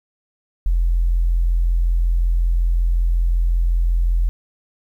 sine tone, 42.71 Hz, F1, 38 cents flat, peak -13 dBFS, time 0.66-4.29 s, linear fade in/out 0 ms, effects tanh soft clip ceiling -9 dBFS + 9-bit

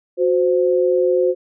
sine tone pair together, 366.3 / 518 Hz, F#4 / C5, -17 / -17 cents, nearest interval tritone, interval 600 cents, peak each -16 dBFS, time 0.17-1.35 s, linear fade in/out 50 ms, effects none

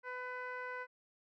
15% pulse tone with low-pass filter, 501 Hz, B4, 25 cents sharp, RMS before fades -43 dBFS, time 0.03-0.87 s, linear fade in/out 50 ms, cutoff 1800 Hz, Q 1.8, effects none

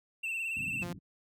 triangle tone with vibrato, 2672 Hz, E7, 23 cents sharp, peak -31 dBFS, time 0.23-0.84 s, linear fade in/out 10 ms, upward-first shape sine, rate 18 Hz, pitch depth 48 cents each way
white low-pass noise, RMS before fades -43 dBFS, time 0.56-0.99 s, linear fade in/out 10 ms, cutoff 260 Hz, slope 48 dB/octave
sawtooth tone, 174.61 Hz, F3, in tune, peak -33 dBFS, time 0.82-0.93 s, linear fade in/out 5 ms
effects high-pass 80 Hz 12 dB/octave

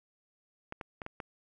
clicks, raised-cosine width 0.5 ms, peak -24 dBFS, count 5, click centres 0.724 / 0.812 / 1.018 / 1.064 / 1.202 s, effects none

